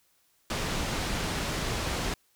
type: low-pass noise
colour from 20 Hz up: pink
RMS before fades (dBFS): -31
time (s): 0.5-2.14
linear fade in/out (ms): 2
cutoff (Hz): 7200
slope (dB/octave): 12
effects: white hiss -68 dBFS RMS until 2.35 s